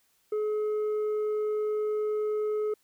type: tone with tanh clipping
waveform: sine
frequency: 425.2 Hz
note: G#4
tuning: 41 cents sharp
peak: -27 dBFS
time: 0.32-2.74 s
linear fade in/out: 5 ms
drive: 4 dB
effects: white hiss -69 dBFS RMS until 2.83 s